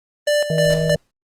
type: tone with tremolo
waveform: square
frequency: 590 Hz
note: D5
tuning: 8 cents sharp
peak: -15 dBFS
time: 0.27-0.95 s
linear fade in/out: 5 ms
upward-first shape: square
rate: 3.2 Hz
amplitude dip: 65%
type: harmonic tone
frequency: 159.1 Hz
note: D#3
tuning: 39 cents sharp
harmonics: 1 / 3 / 4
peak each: -19 / -24 / -25 dBFS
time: 0.5-0.96 s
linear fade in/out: 2 ms
type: noise with exponential decay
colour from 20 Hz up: pink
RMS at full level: -31 dBFS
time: 0.7-1.11 s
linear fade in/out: 2 ms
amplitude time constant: 87 ms
effects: low-pass 11000 Hz 12 dB/octave + Opus 24 kbps